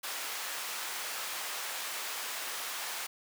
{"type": "high-pass noise", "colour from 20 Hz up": "pink", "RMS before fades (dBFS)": -38, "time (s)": [0.03, 3.07], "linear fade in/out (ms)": 10, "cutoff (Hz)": 950, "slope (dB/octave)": 12, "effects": []}